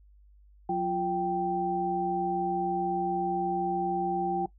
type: tone cluster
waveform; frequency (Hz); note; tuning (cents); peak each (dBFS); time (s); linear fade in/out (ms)
sine; 181.7 / 348.4 / 782; F#3 / F4 / G5; -31 / -4 / -4; -34 / -31 / -28; 0.69-4.46; 5
effects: noise-tail reverb RT60 0.1 s tail -18 dB re dry + added 50 Hz sine -54 dBFS peak until 4.58 s

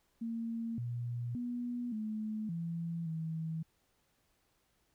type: tone with pitch steps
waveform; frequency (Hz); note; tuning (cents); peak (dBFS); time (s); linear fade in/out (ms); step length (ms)
sine; 229.2 / 120 / 242.7 / 215.8 / 167.6 / 161; A#3 / B2 / B3 / A3 / E3 / E3; -29 / -49 / -30 / -33 / +29 / -41; -35; 0.21-3.63; 10; 570
effects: pink hiss -75 dBFS RMS until 4.94 s

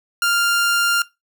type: tone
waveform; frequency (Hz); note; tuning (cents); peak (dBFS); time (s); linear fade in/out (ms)
sawtooth; 1396.9; F6; 0; -12; 0.22-1.02; 2
effects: noise-tail reverb RT60 0.2 s tail -19 dB re dry

